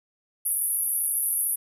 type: band-pass noise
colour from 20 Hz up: white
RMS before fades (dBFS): -26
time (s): 0.45-1.56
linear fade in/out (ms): 10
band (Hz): 10000 to 12000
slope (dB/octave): 96
effects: none